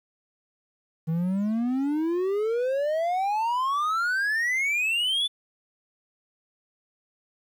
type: exponential sweep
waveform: triangle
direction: up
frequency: 157.7 to 3520 Hz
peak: -21 dBFS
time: 1.07-5.28 s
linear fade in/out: 20 ms
effects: 10-bit